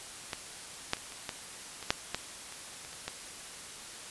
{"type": "clicks", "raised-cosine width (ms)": 0.2, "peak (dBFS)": [-16, -10, -30, -28, -17, -24, -7, -13, -28, -28, -30, -17], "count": 12, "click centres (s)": [0.332, 0.934, 0.969, 1.122, 1.292, 1.827, 1.905, 2.146, 2.524, 2.849, 2.93, 3.08], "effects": ["white hiss -45 dBFS RMS until 4.1 s", "resampled to 24000 Hz"]}